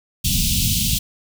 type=band-stop noise; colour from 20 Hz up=pink; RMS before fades=-19 dBFS; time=0.24-0.99 s; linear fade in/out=10 ms; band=230 to 2800 Hz; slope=48 dB/octave; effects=none